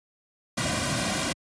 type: noise with comb filter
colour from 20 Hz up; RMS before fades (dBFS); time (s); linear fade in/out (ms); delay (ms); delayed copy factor
pink; -27; 0.57-1.33; 10; 2.3; -0.85
effects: high-pass 80 Hz 12 dB/octave + resampled to 22050 Hz